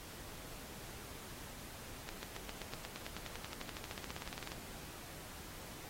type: accelerating click train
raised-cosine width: 0.2 ms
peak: -25 dBFS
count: 30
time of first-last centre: 2.09-4.519 s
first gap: 140 ms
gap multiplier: 0.96
effects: pink hiss -51 dBFS RMS until 5.89 s + AAC 48 kbps